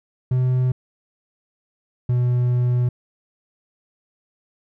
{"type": "tone pair in turn", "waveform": "triangle", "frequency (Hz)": [127.2, 123.22], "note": ["C3", "B2"], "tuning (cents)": [-48, -4], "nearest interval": "minor second", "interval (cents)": 56, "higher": "first", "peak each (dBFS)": -14, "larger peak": "neither", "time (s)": [[0.31, 0.72], [2.09, 2.89]], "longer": "second", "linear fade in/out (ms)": 5, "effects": []}